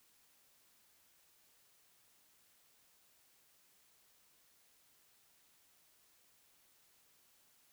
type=silence; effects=white hiss -70 dBFS RMS until 7.72 s